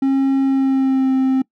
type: tone with pitch glide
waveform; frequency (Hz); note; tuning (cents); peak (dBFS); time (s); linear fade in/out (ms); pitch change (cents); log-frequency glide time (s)
triangle; 270.3 to 263.2; C#4 to C4; -44 to +10; -11; 0.02-1.42; 5; -46; 0.43-1.13
effects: noise-tail reverb RT60 0.1 s tail -23 dB re dry